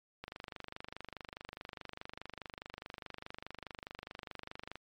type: click train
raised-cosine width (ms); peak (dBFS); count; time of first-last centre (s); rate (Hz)
0.3; -27; 113; 0.24-4.756; 24.8
effects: MP3 64 kbps